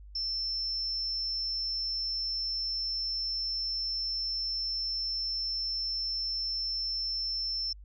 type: tone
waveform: sine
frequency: 5340 Hz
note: E8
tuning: 22 cents sharp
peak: -30 dBFS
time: 0.15-7.73 s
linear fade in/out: 5 ms
effects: added 50 Hz sine -46 dBFS peak until 7.84 s